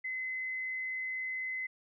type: tone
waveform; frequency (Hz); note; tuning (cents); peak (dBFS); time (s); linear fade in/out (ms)
sine; 2041; C7; -44; -34; 0.04-1.67; 10
effects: none